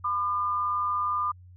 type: tone pair together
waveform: sine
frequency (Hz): 1007.6 / 1206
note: B5 / D6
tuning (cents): +34 / +46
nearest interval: minor third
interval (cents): 312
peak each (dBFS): -32 / -25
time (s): 0.04-1.32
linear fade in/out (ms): 10
effects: added 90 Hz sine -47 dBFS peak until 1.56 s